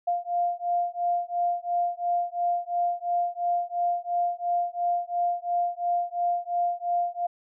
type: beating tone pair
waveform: sine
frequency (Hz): 698.5 / 701.4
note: F5 / F5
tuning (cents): 0 / +7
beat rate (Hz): 2.9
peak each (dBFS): -27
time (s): 0.07-7.27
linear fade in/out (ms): 10
effects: none